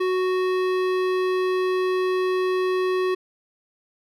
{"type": "tone with hard clipping", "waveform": "sine", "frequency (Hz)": 370, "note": "F#4", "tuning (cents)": 0, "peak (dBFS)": -22, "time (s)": [0, 3.15], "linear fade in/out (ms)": 10, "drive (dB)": 16, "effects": []}